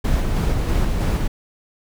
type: noise with tremolo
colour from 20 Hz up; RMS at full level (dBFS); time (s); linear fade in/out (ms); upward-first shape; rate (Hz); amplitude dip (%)
brown; -18; 0.04-1.28; 10; square; 3.1; 25
effects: none